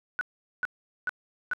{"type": "tone bursts", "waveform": "sine", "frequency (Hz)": 1480, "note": "F#6", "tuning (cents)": 0, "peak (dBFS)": -25, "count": 4, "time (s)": [0.19, 1.534], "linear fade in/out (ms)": 0, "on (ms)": 21, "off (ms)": 420, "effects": []}